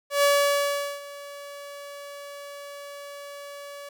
sawtooth tone with ADSR envelope, 570 Hz, C#5, 48 cents sharp, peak -13 dBFS, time 0.1-3.89 s, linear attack 130 ms, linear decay 770 ms, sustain -21 dB, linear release 4 ms, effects none

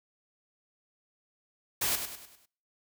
white noise with echo, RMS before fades -29 dBFS, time 1.81-1.96 s, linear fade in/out 10 ms, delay 100 ms, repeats 5, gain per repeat -7 dB, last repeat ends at 2.46 s, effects noise-tail reverb RT60 0.6 s tail -26 dB re dry

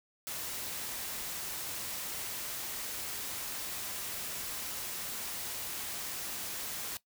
white noise, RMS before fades -39 dBFS, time 0.27-6.97 s, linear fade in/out 0 ms, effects noise-tail reverb RT60 0.1 s tail -17 dB re dry

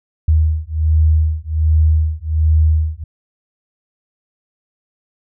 sine beating tone pair, 77.8 / 79.1 Hz, D#2 / D#2, 0 / +29 cents, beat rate 1.3 Hz, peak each -14 dBFS, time 0.28-3.04 s, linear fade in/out 5 ms, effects none

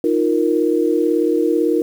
sine chord, Eb suspended second, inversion none, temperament equal, 311.1 / 349.2 / 466.2 Hz, Eb4 / F4 / Bb4, 0 / 0 / 0 cents, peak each -18 dBFS, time 0.04-1.82 s, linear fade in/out 2 ms, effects 7-bit

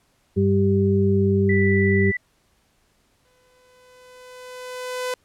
harmonic tone, 98 Hz, G2, in tune, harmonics 1 / 2 / 4, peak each -20 / -20 / -20 dBFS, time 0.36-2.12 s, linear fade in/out 20 ms
sine tone, 1975.5 Hz, B6, in tune, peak -23 dBFS, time 1.49-2.17 s, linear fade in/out 5 ms
sawtooth tone with exponential growth, 503 Hz, B4, 32 cents sharp, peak -19 dBFS, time 3.25-5.14 s, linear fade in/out 2 ms, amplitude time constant 410 ms
effects pink hiss -64 dBFS RMS until 5.24 s + low-pass 12000 Hz 12 dB/octave

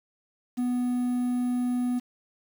triangle tone with quantisation, 246.9 Hz, B3, in tune, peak -22 dBFS, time 0.57-2 s, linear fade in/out 20 ms, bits 8, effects none

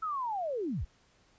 sine linear sweep, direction down, 1326 to 33.04 Hz, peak -31 dBFS, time 0.02-0.85 s, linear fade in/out 10 ms, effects pink hiss -66 dBFS RMS until 1.38 s + resampled to 16000 Hz

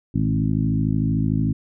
harmonic tone with a mistuned harmonic, 53.4 Hz, G#1, 49 cents sharp, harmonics 1 / 2 / 3 / 4 / 5 / 6, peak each -29 / -23 / -23 / -25 / -25 / -33 dBFS, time 0.14-1.53 s, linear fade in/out 10 ms, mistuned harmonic 2, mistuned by +41 cents, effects none

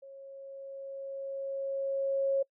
sine tone with level ramp, 546 Hz, C#5, 26 cents flat, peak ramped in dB -46 to -24 dBFS, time 0.02-2.43 s, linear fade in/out 10 ms, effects noise-tail reverb RT60 0.1 s tail -26 dB re dry

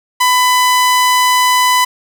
sawtooth tone, 1000 Hz, B5, 21 cents sharp, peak -5 dBFS, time 0.2-1.85 s, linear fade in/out 10 ms, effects none

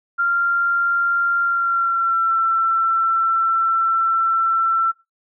sine tone with pitch glide, 1388 to 1342.3 Hz, F6 to E6, -11 to +31 cents, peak -15 dBFS, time 0.18-4.92 s, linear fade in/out 20 ms, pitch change -58 cents, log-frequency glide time 1.42-2.36 s, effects noise-tail reverb RT60 0.2 s tail -17 dB re dry

